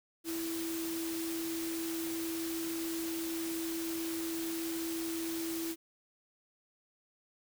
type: tone in noise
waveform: sine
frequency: 330 Hz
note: E4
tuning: 2 cents sharp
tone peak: -35 dBFS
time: 0.24-5.76 s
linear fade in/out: 50 ms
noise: white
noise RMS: -42 dBFS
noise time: 0.24-5.76 s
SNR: +4 dB
effects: none